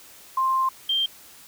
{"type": "tone pair in turn", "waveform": "sine", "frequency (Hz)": [1052, 3168], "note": ["C6", "G7"], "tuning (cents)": [9, 18], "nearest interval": "octave + perfect fifth", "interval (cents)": 1909, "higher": "second", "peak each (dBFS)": [-19, -20], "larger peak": "first", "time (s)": [[0.37, 0.69], [0.89, 1.06]], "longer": "first", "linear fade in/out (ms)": 5, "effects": ["white hiss -48 dBFS RMS until 1.47 s"]}